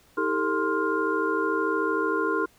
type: tone cluster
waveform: sine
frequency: 319.3 / 398.2 / 451.5 / 1048 / 1408 Hz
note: D#4 / G4 / A4 / C6 / F6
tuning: +45 / +27 / +45 / +2 / +14 cents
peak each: -29 dBFS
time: 0.17-2.46 s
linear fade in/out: 10 ms
effects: pink hiss -59 dBFS RMS until 2.58 s